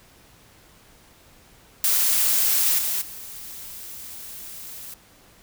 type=noise with level steps; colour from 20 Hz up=blue; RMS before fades=-20 / -25 / -38 dBFS; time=1.84-4.94 s; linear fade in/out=2 ms; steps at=2.78 / 3.01 s; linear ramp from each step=10 ms; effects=pink hiss -53 dBFS RMS until 5.42 s